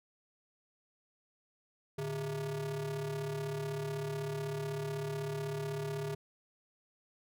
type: ring-modulated tone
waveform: square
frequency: 130 Hz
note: C3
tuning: 11 cents flat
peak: -33 dBFS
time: 1.98-6.15 s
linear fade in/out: 5 ms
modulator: 278 Hz
effects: none